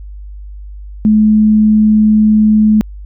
sine tone, 214.4 Hz, A3, 45 cents flat, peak -5 dBFS, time 1.05-2.81 s, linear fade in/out 0 ms, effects added 50 Hz sine -26 dBFS peak until 3.05 s

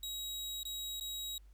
sawtooth tone with dropouts, 3825 Hz, A#7, 44 cents sharp, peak -36 dBFS, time 0.03-1.38 s, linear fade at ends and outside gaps 2 ms, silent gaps 0.632-0.652 / 0.999-1.009 s, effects added 50 Hz sine -55 dBFS peak until 1.53 s + pink hiss -75 dBFS RMS until 1.53 s

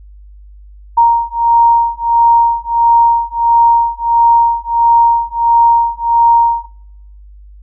sine beating tone pair, 932.3 / 933.8 Hz, A#5 / A#5, 0 / +3 cents, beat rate 1.5 Hz, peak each -10 dBFS, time 0.97-6.66 s, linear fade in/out 10 ms, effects noise-tail reverb RT60 0.8 s tail -24 dB re dry + added 50 Hz sine -34 dBFS peak until 7.62 s

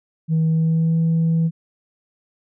sine tone with pitch glide, 160.4 to 163.86 Hz, E3 to E3, -47 to -10 cents, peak -13 dBFS, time 0.28-1.51 s, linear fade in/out 50 ms, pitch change +37 cents, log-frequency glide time 0.47-0.97 s, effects tanh soft clip ceiling -13 dBFS

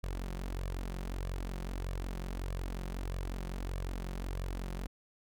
sawtooth tone with flanger, 45.46 Hz, F#1, 30 cents flat, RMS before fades -38 dBFS, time 0.03-4.87 s, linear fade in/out 10 ms, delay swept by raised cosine 1.7 to 5.6 ms, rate 1.6 Hz, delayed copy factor +0.55, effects none

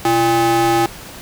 square ring-modulated tone, 233.1 Hz, A#3, in tune, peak -10 dBFS, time 0.05-0.86 s, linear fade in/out 2 ms, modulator 574 Hz, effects pink hiss -35 dBFS RMS until 1.21 s

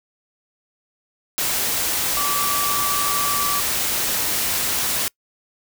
sine tone in noise, 1157 Hz, D6, 26 cents flat, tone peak -23 dBFS, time 2.17-3.6 s, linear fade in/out 0 ms, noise white, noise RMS -22 dBFS, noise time 1.38-5.08 s, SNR -4 dB, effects noise-tail reverb RT60 0.1 s tail -25 dB re dry

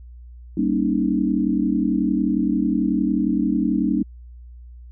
sine chord, Eb dominant seventh, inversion first, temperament just, 194.45 / 233.3 / 280 / 311.1 Hz, G3 / Bb3 / Db4 / Eb4, -14 / +2 / +18 / 0 cents, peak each -23 dBFS, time 0.57-4.03 s, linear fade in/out 5 ms, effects added 60 Hz sine -38 dBFS peak until 4.91 s

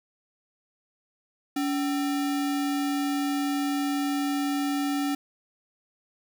sine tone with sample-and-hold, 283.9 Hz, C#4, 41 cents sharp, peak -24 dBFS, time 1.56-5.15 s, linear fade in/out 5 ms, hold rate 1050 Hz, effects none

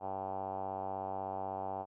5% pulse tone with low-pass filter, 96.2 Hz, G2, 32 cents flat, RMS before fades -39 dBFS, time 0-1.86 s, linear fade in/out 50 ms, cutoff 790 Hz, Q 5.5, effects none

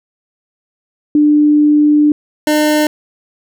sine / 25% pulse tone pair in turn, 297.6 / 302.6 Hz, D4 / D#4, +23 / -48 cents, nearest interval unison, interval 29 cents, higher second, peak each -6 dBFS, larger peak neither, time 1.15-2.12 / 2.47-2.87 s, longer first, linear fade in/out 2 ms, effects none

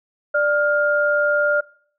sine tone pair together, 590 / 1408.9 Hz, D5 / F6, +8 / +15 cents, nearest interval octave + minor third, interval 1507 cents, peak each -18 / -18 dBFS, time 0.34-1.61 s, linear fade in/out 10 ms, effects noise-tail reverb RT60 0.6 s tail -23 dB re dry

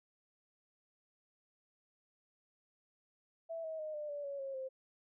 sine tone with pitch steps, 659.3 / 638.3 / 618 / 598.3 / 579.3 / 560.8 / 543 / 525.7 Hz, E5 / D#5 / D#5 / D5 / D5 / C#5 / C#5 / C5, 0 / +44 / -12 / +32 / -24 / +20 / -36 / +8 cents, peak -39 dBFS, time 3.49-4.69 s, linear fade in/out 20 ms, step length 150 ms, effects none

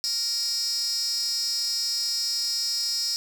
15% pulse tone with high-pass filter, 468.1 Hz, A#4, 7 cents sharp, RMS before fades -27 dBFS, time 0.04-3.16 s, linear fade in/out 0 ms, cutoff 5300 Hz, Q 9.5, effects none

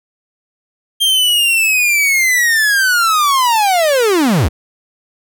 45% pulse linear sweep, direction down, 3200 to 53.8 Hz, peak -10 dBFS, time 1-4.49 s, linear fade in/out 20 ms, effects none

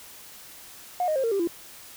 sine tone with pitch steps, 720 / 619.6 / 533.2 / 458.8 / 394.9 / 339.8 Hz, F#5 / D#5 / C5 / A#4 / G4 / F4, -47 / -7 / +33 / -28 / +13 / -47 cents, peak -21 dBFS, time 1-1.474 s, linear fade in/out 2 ms, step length 79 ms, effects tanh soft clip ceiling -18 dBFS + white hiss -46 dBFS RMS until 1.96 s

